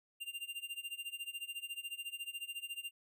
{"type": "tone with tremolo", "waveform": "square", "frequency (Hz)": 2790, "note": "F7", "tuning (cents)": -2, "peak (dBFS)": -39, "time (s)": [0.2, 2.91], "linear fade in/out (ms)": 20, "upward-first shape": "sine", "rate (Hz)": 14, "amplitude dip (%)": 90, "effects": []}